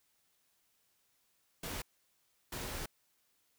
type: noise bursts at uneven times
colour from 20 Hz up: pink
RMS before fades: -41 dBFS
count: 2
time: 1.63-1.82 / 2.52-2.86 s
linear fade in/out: 5 ms
effects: white hiss -75 dBFS RMS until 3.58 s